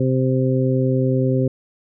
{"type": "harmonic tone", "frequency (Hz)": 130.1, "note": "C3", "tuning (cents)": -9, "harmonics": [1, 2, 3, 4], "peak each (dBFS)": [-18, -21, -23, -24], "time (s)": [0, 1.48], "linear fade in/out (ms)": 5, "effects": []}